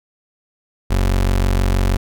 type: tone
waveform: 30% pulse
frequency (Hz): 46.25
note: F#1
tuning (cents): 0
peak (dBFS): -11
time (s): 0.9-1.97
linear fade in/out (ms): 10
effects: none